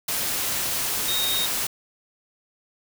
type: tone in noise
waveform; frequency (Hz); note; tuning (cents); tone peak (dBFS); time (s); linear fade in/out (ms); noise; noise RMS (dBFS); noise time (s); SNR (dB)
sine; 3729; A#7; 0; -24; 1.08-1.46; 5; white; -26; 0.08-1.67; -1
effects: none